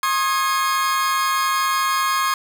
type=chord; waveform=40% pulse; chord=Ab major; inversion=first; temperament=equal with one note detuned; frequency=1074.1 / 1244.5 / 1661.2 Hz; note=C6 / Eb6 / Ab6; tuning=+45 / 0 / 0 cents; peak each=-19 / -23 / -25 dBFS; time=0.03-2.34 s; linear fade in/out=2 ms; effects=none